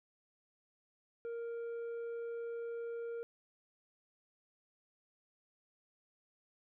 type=tone with tanh clipping; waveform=sine; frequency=466.2 Hz; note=A#4; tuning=in tune; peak=-40 dBFS; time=1.25-3.23 s; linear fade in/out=0 ms; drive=5 dB; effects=none